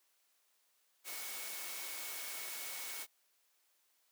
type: tone in noise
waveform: sine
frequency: 2217 Hz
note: C#7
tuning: in tune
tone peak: -52 dBFS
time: 1.04-3.07 s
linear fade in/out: 50 ms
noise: white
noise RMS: -44 dBFS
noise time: 1.04-3.07 s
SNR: -11 dB
effects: white hiss -75 dBFS RMS until 4.11 s + high-pass 400 Hz 12 dB/octave